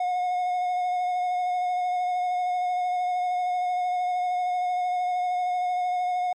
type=tone with vibrato; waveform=triangle; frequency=723 Hz; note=F#5; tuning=40 cents flat; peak=-21 dBFS; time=0-6.33 s; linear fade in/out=5 ms; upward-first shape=sine; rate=13 Hz; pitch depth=17 cents each way; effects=MP3 48 kbps